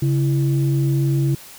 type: tone pair together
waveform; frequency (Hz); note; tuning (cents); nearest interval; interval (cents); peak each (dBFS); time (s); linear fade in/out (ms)
sine; 138.59 / 333.5; C#3 / E4; 0 / +20; octave + minor third; 1520; -15 / -23; 0.02-1.35; 5
effects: tanh soft clip ceiling -9 dBFS + white hiss -41 dBFS RMS until 1.58 s